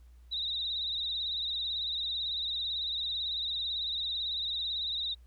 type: tone with vibrato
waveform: sine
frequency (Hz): 3800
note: A#7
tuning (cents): +33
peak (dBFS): -31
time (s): 0.31-5.15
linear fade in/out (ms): 20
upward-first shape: sine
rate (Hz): 18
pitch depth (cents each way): 74
effects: added 60 Hz sine -52 dBFS peak until 5.26 s + pink hiss -72 dBFS RMS until 5.26 s